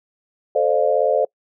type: chord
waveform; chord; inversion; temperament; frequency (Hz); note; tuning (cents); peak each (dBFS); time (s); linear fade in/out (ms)
sine; D minor seventh; second; equal with one note detuned; 440 / 523.3 / 600 / 698.5; A4 / C5 / D5 / F5; 0 / 0 / +37 / 0; -21 / -19 / -19 / -23; 0.55-1.25; 5
effects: noise-tail reverb RT60 0.1 s tail -26 dB re dry